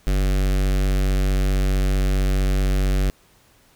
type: tone with notch filter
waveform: square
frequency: 47.71 Hz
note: G1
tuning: 46 cents flat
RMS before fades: -19 dBFS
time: 0.07-3.1 s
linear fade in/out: 0 ms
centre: 950 Hz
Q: 1.8
effects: pink hiss -56 dBFS RMS until 3.75 s